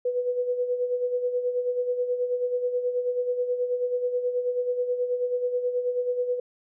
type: tone with tremolo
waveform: sine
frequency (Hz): 493.9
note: B4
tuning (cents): 0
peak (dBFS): -21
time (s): 0.05-6.4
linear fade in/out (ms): 5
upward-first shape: sine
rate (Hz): 9.3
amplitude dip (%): 60
effects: none